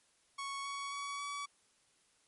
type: tone with pitch steps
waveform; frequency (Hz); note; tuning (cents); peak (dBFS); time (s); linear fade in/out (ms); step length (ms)
sawtooth; 1108.7 / 1119 / 1129.4 / 1139.9; C#6 / C#6 / C#6 / C#6; 0 / +16 / +32 / +48; -35; 0.38-1.46; 10; 270
effects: white hiss -71 dBFS RMS until 2.27 s + MP3 48 kbps